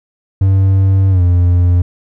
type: tone with pitch glide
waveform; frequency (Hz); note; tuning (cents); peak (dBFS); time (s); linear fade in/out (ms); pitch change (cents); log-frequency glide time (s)
triangle; 96.3 to 88.31; G2 to F2; -30 to +20; -5; 0.41-1.82; 5; -150; 1.1-1.22
effects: none